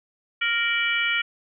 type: harmonic tone with a mistuned harmonic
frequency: 466 Hz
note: A#4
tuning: 1 cent flat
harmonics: 3 / 4 / 5 / 6 / 7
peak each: -27 / -28 / -24 / -28 / -36 dBFS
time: 0.41-1.22 s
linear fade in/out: 10 ms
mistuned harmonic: 6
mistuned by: +95 cents
effects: none